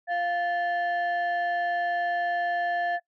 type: tone pair together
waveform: sine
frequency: 698.5 / 1745.4 Hz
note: F5 / A6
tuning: 0 / -14 cents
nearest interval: octave + major third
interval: 1586 cents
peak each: -24 / -28 dBFS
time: 0.07-3 s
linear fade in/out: 50 ms
effects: noise-tail reverb RT60 0.1 s tail -20 dB re dry + tanh soft clip ceiling -21 dBFS